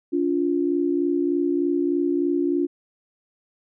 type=tone pair together; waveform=sine; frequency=285.9 / 349.2 Hz; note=D4 / F4; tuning=-46 / 0 cents; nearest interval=minor third; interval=346 cents; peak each=-22 dBFS; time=0.12-2.67 s; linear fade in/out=20 ms; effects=none